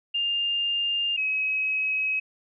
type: tone pair in turn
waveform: sine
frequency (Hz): 2806 / 2551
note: F7 / D#7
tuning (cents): +8 / +43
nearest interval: major second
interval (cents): 165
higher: first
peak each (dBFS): -23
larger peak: neither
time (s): 0.14-1.17 / 1.17-2.2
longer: neither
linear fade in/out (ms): 10
effects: none